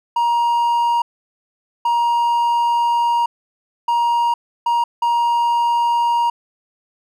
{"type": "tone bursts at uneven times", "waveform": "triangle", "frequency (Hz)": 944, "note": "A#5", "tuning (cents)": 22, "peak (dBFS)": -12, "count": 5, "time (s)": [[0.16, 1.02], [1.85, 3.26], [3.88, 4.34], [4.66, 4.84], [5.02, 6.3]], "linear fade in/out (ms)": 5, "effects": []}